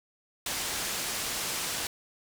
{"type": "low-pass noise", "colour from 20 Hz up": "white", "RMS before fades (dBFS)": -33, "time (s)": [0.46, 1.87], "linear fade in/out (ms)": 2, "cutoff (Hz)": 9000, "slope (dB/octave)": 12, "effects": []}